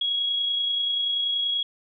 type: tone with amplitude modulation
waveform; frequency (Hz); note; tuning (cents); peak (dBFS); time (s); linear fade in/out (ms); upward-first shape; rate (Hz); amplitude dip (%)
sine; 3319; G#7; -2; -21; 0.01-1.63; 5; sine; 30.4; 30
effects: none